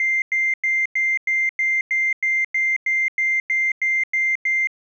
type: tone bursts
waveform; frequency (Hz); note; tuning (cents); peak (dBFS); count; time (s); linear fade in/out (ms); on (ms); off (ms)
sine; 2093; C7; 0; -16; 15; 0-4.672; 2; 220; 98
effects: tanh soft clip ceiling -12 dBFS